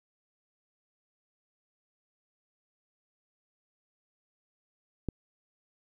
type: click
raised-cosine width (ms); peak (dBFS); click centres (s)
3; -18; 5.087
effects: 10-bit